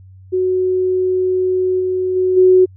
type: tone with level steps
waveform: sine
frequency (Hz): 370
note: F#4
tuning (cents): 0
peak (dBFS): -13 / -15 / -12 / -6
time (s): 0.32-2.66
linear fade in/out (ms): 20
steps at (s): 1.79 / 2.15 / 2.36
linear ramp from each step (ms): 20
effects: added 94 Hz sine -38 dBFS peak until 2.76 s